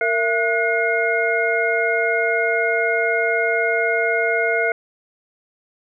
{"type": "tone cluster", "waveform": "sine", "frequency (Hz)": [460, 672, 1460, 2136], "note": ["A#4", "E5", "F#6", "C7"], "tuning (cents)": [-23, 33, -24, 35], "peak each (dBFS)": -22, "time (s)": [0.01, 4.72], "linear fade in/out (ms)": 2, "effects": []}